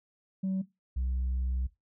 sine tone pair in turn, 190 / 63.4 Hz, F#3 / B1, +46 / +46 cents, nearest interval octave + perfect fifth, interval 1900 cents, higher first, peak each -26 dBFS, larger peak neither, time 0.43-0.62 / 0.96-1.67 s, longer second, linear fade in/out 10 ms, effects noise-tail reverb RT60 0.2 s tail -18 dB re dry + tanh soft clip ceiling -26 dBFS

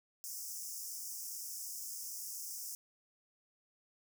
pink high-pass noise, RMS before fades -44 dBFS, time 0.24-2.75 s, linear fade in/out 0 ms, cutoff 5200 Hz, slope 96 dB/octave, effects none

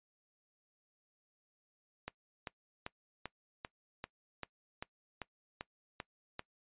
click train, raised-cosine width 0.3 ms, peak -24 dBFS, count 12, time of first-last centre 2.08-6.394 s, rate 2.55 Hz, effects noise-tail reverb RT60 0.1 s tail -21 dB re dry + resampled to 8000 Hz

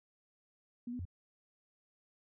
sine tone with pitch steps, 240.6 / 248.2 / 89.2 Hz, B3 / B3 / F2, -45 / +9 / +37 cents, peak -38 dBFS, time 0.87-1.053 s, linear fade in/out 5 ms, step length 61 ms, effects none

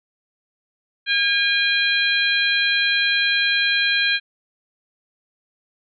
harmonic tone, 810 Hz, G#5, 43 cents flat, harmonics 2 / 3 / 4 / 5, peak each -20 / -22 / -23 / -24 dBFS, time 1.06-4.2 s, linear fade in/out 50 ms, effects none

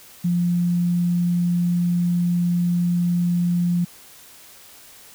sine tone, 174.8 Hz, F3, 2 cents sharp, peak -17 dBFS, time 0.24-3.85 s, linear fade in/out 10 ms, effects white hiss -46 dBFS RMS until 5.14 s

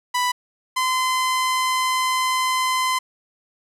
sawtooth tone pair in turn, 990 / 1027.8 Hz, B5 / C6, +4 / -31 cents, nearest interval minor second, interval 65 cents, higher second, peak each -15 dBFS, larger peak neither, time 0.14-0.32 / 0.76-2.99 s, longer second, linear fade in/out 10 ms, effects low-pass 12000 Hz 12 dB/octave + 9-bit

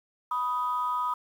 sine tone pair together, 986.3 / 1250 Hz, B5 / D#6, -3 / +8 cents, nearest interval major third, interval 411 cents, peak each -28 dBFS, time 0.31-1.14 s, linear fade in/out 5 ms, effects tanh soft clip ceiling -19 dBFS + 9-bit

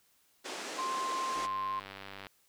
pink band-pass noise, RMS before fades -41 dBFS, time 0.44-1.47 s, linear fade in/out 20 ms, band 290 to 8100 Hz, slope 24 dB/octave
sine tone, 1051 Hz, C6, 7 cents sharp, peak -32 dBFS, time 0.78-1.8 s, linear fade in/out 10 ms
click train, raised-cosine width 0.3 ms, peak -28 dBFS, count 90, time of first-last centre 1.36-2.268 s, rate 98 Hz
effects white hiss -69 dBFS RMS until 2.48 s

